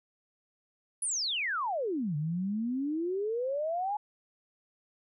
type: exponential two-way sweep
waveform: sine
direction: down then up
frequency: 10490 to 144.4 to 853 Hz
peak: -29 dBFS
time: 1.02-3.97 s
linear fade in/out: 5 ms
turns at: 2.16 s
effects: none